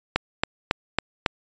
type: click train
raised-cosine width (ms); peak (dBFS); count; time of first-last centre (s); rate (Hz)
0.3; -3; 5; 0.16-1.262; 3.63
effects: resampled to 16000 Hz